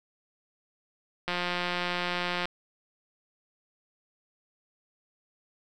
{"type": "click train", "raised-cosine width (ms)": 0.3, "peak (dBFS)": -14, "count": 209, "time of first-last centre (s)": [1.28, 2.455], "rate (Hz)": 177, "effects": []}